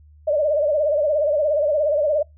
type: tone with vibrato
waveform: sine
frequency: 596 Hz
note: D5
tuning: 25 cents sharp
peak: -16 dBFS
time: 0.27-2.23 s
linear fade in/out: 10 ms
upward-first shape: sine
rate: 17 Hz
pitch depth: 93 cents each way
effects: noise-tail reverb RT60 0.2 s tail -26 dB re dry + added 75 Hz sine -46 dBFS peak until 2.37 s